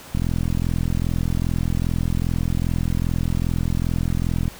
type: click train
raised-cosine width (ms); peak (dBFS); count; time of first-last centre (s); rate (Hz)
5; -10; 185; 0.15-4.479; 42.5
effects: pink hiss -41 dBFS RMS until 4.59 s